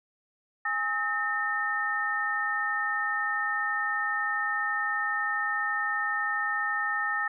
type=tone cluster; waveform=sine; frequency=826 / 1283 / 1815 Hz; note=G#5 / E6 / A#6; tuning=-10 / -47 / -47 cents; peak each=-35 / -31 / -28 dBFS; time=0.65-7.28 s; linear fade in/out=5 ms; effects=none